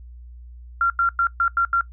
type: tone bursts at uneven times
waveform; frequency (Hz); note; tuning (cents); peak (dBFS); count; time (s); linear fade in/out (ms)
sine; 1377; F6; -25; -15; 6; 0.81-0.9 / 0.99-1.09 / 1.19-1.27 / 1.4-1.48 / 1.57-1.65 / 1.73-1.81; 2
effects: noise-tail reverb RT60 0.1 s tail -19 dB re dry + added 60 Hz sine -38 dBFS peak until 1.92 s